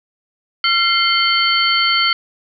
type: tone cluster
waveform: sine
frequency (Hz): 1367 / 2104 / 3094 / 4445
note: F6 / C7 / G7 / C#8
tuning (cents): -37 / +9 / -23 / +4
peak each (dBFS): -18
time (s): 0.64-2.13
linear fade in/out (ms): 2
effects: none